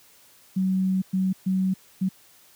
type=tone bursts at uneven times; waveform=sine; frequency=188.4 Hz; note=F#3; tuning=32 cents sharp; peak=-20 dBFS; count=4; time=0.56-1.02 / 1.13-1.33 / 1.46-1.74 / 2.01-2.09 s; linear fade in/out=10 ms; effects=white hiss -55 dBFS RMS until 2.55 s + high-pass 60 Hz 12 dB/octave